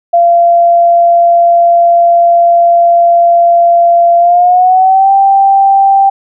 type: tone with pitch glide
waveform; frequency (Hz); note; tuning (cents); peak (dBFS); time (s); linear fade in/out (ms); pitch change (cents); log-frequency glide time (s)
sine; 687 to 784.6; F5 to G5; -29 to +1; -3; 0.13-6.1; 10; +230; 4.18-5.11
effects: none